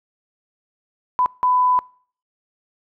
sine tone bursts at uneven times, 1000 Hz, B5, 21 cents sharp, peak -14 dBFS, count 2, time 1.19-1.26 / 1.43-1.79 s, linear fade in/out 0 ms, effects noise-tail reverb RT60 0.5 s tail -25 dB re dry

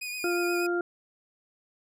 sawtooth tone with vibrato, 2468 Hz, D#7, 15 cents flat, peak -30 dBFS, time 0.01-0.67 s, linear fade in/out 10 ms, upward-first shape triangle, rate 8.4 Hz, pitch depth 32 cents each way
harmonic tone, 349.2 Hz, F4, in tune, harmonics 1 / 2 / 4, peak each -26 / -36 / -32 dBFS, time 0.24-0.81 s, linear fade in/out 2 ms
effects none

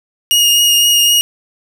sawtooth tone with vibrato, 2862 Hz, F7, 42 cents sharp, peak -5 dBFS, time 0.31-1.21 s, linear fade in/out 0 ms, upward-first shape triangle, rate 3.9 Hz, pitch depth 15 cents each way, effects none

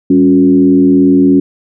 sine tone with frequency modulation, 277.4 Hz, C#4, 1 cent sharp, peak -4 dBFS, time 0.1-1.4 s, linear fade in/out 5 ms, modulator 82.8 Hz, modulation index 0.81, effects none

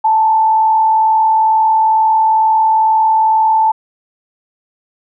sine tone with frequency modulation, 880 Hz, A5, in tune, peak -8 dBFS, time 0.04-3.72 s, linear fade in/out 10 ms, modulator 42.2 Hz, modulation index 0.39, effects none

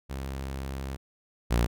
sawtooth tone pair in turn, 67.2 / 58.95 Hz, C2 / A#1, +47 / +20 cents, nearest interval major second, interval 227 cents, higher first, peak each -29 / -18 dBFS, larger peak second, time 0.09-0.97 / 1.5-1.67 s, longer first, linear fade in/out 20 ms, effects none

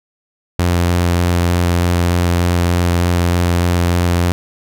sawtooth tone with vibrato, 87.31 Hz, F2, in tune, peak -8 dBFS, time 0.59-4.32 s, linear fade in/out 0 ms, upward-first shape square, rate 3.3 Hz, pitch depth 9 cents each way, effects none

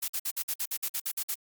blue noise bursts, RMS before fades -31 dBFS, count 12, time 0.02-1.347 s, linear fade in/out 10 ms, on 62 ms, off 53 ms, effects Opus 48 kbps

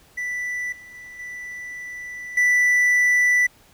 triangle tone with level steps, 1975.5 Hz, B6, in tune, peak -23 / -39 / -36 / -30 / -13 dBFS, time 0.17-3.47 s, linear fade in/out 10 ms, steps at 0.72 / 0.94 / 1.19 / 2.37 s, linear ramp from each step 5 ms, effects pink hiss -54 dBFS RMS until 3.73 s

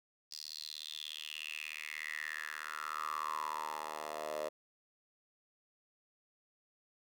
10% pulse tone with high-pass filter sweep, 76.7 Hz, D#2, 24 cents flat, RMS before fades -42 dBFS, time 0.31-4.49 s, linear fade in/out 10 ms, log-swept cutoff 4900 to 590 Hz, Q 7.4, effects none

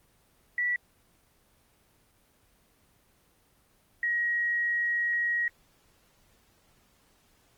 sine tone pair in turn, 1951 / 1896.6 Hz, B6 / A#6, -22 / +29 cents, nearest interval unison, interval 49 cents, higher first, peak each -25 dBFS, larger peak neither, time 0.58-0.76 / 4.03-5.48 s, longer second, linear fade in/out 2 ms, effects pink hiss -65 dBFS RMS until 7.57 s + Opus 24 kbps

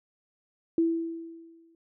sine tone with exponential decay, 330.8 Hz, E4, 6 cents sharp, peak -19 dBFS, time 0.78-1.75 s, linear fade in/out 2 ms, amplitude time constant 210 ms, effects none

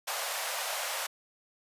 pink high-pass noise, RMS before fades -34 dBFS, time 0.07-1.07 s, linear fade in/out 10 ms, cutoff 550 Hz, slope 48 dB/octave, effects resampled to 32000 Hz

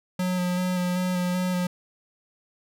square tone with vibrato, 180.9 Hz, F#3, 39 cents flat, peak -24 dBFS, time 0.19-1.67 s, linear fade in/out 5 ms, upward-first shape square, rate 2.6 Hz, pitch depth 15 cents each way, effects none

